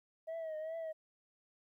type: tone with vibrato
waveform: sine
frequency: 639 Hz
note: D#5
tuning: 46 cents sharp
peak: -36 dBFS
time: 0.27-0.93 s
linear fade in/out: 20 ms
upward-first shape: triangle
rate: 2.5 Hz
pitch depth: 69 cents each way
effects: tanh soft clip ceiling -38 dBFS + 13-bit